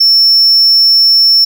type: tone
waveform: triangle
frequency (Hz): 5400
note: E8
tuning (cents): +41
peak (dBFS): -3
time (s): 0-1.45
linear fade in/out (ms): 10
effects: none